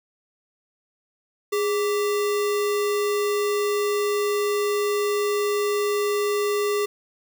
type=tone with sample-and-hold; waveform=sine; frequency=412.8 Hz; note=G#4; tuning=10 cents flat; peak=-20 dBFS; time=1.52-6.86 s; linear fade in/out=10 ms; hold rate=1575 Hz; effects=none